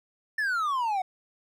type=exponential sweep; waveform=triangle; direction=down; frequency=1800 to 730 Hz; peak=-23 dBFS; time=0.38-1.02 s; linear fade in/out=5 ms; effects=none